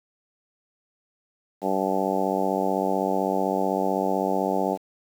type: harmonic tone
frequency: 95.8 Hz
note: G2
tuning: 39 cents flat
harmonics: 2 / 3 / 4 / 5 / 6 / 7 / 8 / 9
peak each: -30 / -30 / -30 / -30 / -30 / -30 / -30 / -30 dBFS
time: 1.61-4.78 s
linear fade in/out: 50 ms
effects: 8-bit